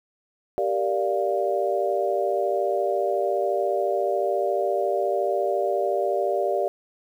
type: chord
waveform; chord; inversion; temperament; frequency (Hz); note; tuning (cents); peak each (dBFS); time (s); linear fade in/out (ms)
sine; G minor seventh; none; equal; 392 / 466.2 / 587.3 / 698.5; G4 / Bb4 / D5 / F5; 0 / 0 / 0 / 0; -26 / -29 / -25 / -27; 0.58-6.68; 0
effects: 9-bit